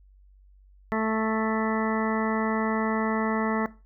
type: harmonic tone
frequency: 220 Hz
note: A3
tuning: in tune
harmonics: 1 / 2 / 3 / 4 / 5 / 6 / 8 / 9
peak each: -27 / -30 / -32 / -33 / -34 / -35 / -36 / -37 dBFS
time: 0.92-3.66 s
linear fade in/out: 0 ms
effects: noise-tail reverb RT60 0.3 s tail -18 dB re dry + added 48 Hz sine -52 dBFS peak until 3.85 s